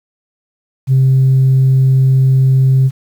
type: tone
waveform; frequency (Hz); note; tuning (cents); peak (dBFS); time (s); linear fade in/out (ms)
sine; 132.3; C3; +20; -5; 0.87-2.91; 50
effects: tanh soft clip ceiling -4 dBFS + 7-bit